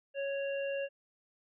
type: harmonic tone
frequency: 554.4 Hz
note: C#5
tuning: in tune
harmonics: 1 / 3 / 5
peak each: -33 / -45 / -43 dBFS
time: 0.14-0.89 s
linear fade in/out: 50 ms
effects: none